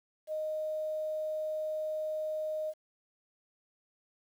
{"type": "tone", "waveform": "sine", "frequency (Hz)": 620, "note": "D#5", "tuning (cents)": -6, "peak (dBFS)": -32, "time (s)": [0.27, 2.74], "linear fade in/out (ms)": 50, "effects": ["10-bit"]}